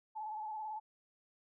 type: tone with vibrato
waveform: sine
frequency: 861 Hz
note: A5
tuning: 38 cents flat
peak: -39 dBFS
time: 0.15-0.8 s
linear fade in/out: 20 ms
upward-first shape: square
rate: 18 Hz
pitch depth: 31 cents each way
effects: none